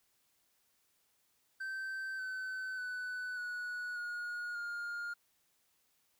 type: tone with pitch steps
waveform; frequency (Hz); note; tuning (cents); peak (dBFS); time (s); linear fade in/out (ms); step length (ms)
triangle; 1551 / 1522.6 / 1494.7 / 1467.3 / 1440.5 / 1414.1; G6 / F#6 / F#6 / F#6 / F#6 / F6; -19 / +49 / +17 / -15 / -47 / +21; -36; 1.6-5.14; 10; 590
effects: white hiss -75 dBFS RMS until 6.19 s